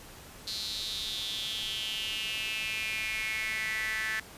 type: tone with high-pass filter sweep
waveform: sawtooth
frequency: 218.9 Hz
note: A3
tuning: 9 cents flat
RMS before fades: -34 dBFS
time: 0.47-4.2 s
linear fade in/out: 5 ms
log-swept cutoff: 4200 to 1800 Hz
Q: 7
effects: pink hiss -49 dBFS RMS until 4.37 s + resampled to 32000 Hz